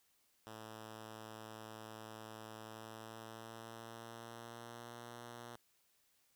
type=tone with pitch glide; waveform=5% pulse; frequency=110 to 118.58 Hz; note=A2 to A#2; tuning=0 to +30 cents; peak=-38 dBFS; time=0.47-5.56 s; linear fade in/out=0 ms; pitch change=+130 cents; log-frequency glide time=2.62-5 s; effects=white hiss -75 dBFS RMS until 6.35 s